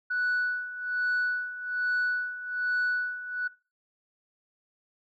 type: tone with tremolo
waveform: sine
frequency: 1480 Hz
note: F#6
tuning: in tune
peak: -22 dBFS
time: 0.1-3.48 s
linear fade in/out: 10 ms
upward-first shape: sine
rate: 1.2 Hz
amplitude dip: 80%
effects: noise-tail reverb RT60 0.3 s tail -20 dB re dry + tanh soft clip ceiling -22 dBFS